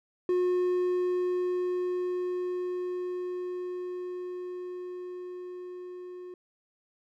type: tone with level ramp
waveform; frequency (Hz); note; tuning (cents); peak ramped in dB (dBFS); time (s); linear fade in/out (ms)
triangle; 360.9; F#4; -43; -21 to -38; 0.29-6.34; 2
effects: none